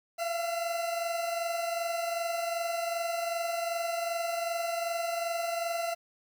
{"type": "tone pair together", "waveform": "40% pulse", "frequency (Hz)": [675.9, 698.5], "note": ["E5", "F5"], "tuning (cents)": [43, 0], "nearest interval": "minor second", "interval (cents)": 57, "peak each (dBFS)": [-30, -37], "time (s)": [0.18, 5.95], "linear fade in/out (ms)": 20, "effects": ["10-bit"]}